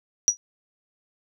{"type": "tone with exponential decay", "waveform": "sine", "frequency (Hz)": 5800, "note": "F#8", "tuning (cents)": -35, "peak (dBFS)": -10, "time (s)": [0.28, 0.37], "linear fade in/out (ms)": 0, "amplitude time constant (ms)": 18, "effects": []}